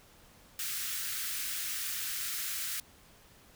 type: high-pass noise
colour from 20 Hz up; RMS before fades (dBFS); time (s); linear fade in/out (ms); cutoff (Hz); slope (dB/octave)
white; -36; 0.59-2.8; 2; 1300; 48
effects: pink hiss -59 dBFS RMS until 3.55 s